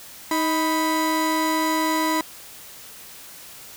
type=tone pair together; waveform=35% pulse; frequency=314.5 / 987.8 Hz; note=D#4 / B5; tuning=+19 / 0 cents; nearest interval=octave + minor sixth; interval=1981 cents; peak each=-21 dBFS; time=0.31-2.21 s; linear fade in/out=2 ms; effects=white hiss -42 dBFS RMS until 3.76 s